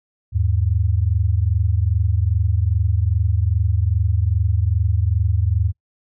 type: tone pair together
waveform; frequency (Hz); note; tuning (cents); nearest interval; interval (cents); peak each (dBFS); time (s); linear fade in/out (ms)
sine; 80.3 / 102.78; E2 / G#2; -45 / -18; major third; 427; -18; 0.32-5.73; 50
effects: noise-tail reverb RT60 0.1 s tail -24 dB re dry